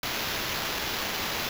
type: noise with sample-and-hold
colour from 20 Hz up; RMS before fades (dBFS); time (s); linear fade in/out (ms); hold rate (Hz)
white; -31; 0.03-1.49; 2; 8820
effects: none